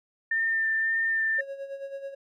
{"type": "tone with vibrato", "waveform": "sine", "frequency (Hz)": 1798, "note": "A6", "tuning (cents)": 37, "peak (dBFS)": -23, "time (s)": [0.31, 1.41], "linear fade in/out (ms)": 5, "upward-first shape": "sine", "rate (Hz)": 1.8, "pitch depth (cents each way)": 13}
{"type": "tone with tremolo", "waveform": "triangle", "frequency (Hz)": 550, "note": "C#5", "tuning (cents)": -14, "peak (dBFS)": -30, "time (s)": [1.38, 2.15], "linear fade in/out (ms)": 10, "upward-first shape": "sine", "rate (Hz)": 9.2, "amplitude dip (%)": 65}
{"effects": []}